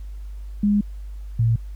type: tone pair in turn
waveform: sine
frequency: 205.7 / 114.65 Hz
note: G#3 / A#2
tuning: -16 / -28 cents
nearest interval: minor seventh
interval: 1012 cents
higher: first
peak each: -15 dBFS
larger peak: neither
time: 0.63-0.81 / 1.39-1.56 s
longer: first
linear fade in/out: 5 ms
effects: added 50 Hz sine -31 dBFS peak until 1.75 s + pink hiss -59 dBFS RMS until 1.75 s